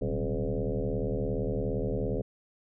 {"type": "tone with frequency modulation", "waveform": "sine", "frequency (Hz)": 187.7, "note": "F#3", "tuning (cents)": 25, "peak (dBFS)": -27, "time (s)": [0.01, 2.22], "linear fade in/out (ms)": 10, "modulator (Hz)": 77.3, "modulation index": 4.7, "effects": []}